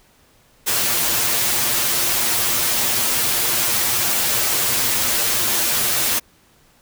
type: noise with comb filter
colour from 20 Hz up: white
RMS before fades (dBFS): -19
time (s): 0.66-6.2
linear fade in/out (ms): 20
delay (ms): 8.5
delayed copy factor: +0.85
effects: pink hiss -55 dBFS RMS until 6.81 s